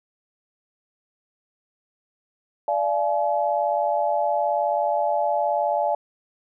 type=tone cluster; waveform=sine; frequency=586 / 685 / 851 Hz; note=D5 / F5 / G#5; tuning=-4 / -34 / +42 cents; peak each=-24 dBFS; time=2.68-5.95 s; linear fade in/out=2 ms; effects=none